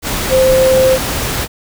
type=tone in noise; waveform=sine; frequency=522 Hz; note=C5; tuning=4 cents flat; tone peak=-7 dBFS; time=0.29-0.99 s; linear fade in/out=50 ms; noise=pink; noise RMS=-18 dBFS; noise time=0.02-1.48 s; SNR=+8 dB; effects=none